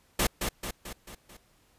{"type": "noise with echo", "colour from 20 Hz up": "pink", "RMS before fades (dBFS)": -25, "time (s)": [0.19, 0.27], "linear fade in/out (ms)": 5, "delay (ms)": 220, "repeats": 5, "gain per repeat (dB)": -5, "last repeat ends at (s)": 1.37, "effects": ["pink hiss -65 dBFS RMS until 1.78 s", "resampled to 32000 Hz"]}